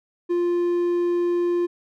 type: tone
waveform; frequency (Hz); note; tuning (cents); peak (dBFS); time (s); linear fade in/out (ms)
triangle; 349.2; F4; 0; -17; 0.29-1.67; 20
effects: none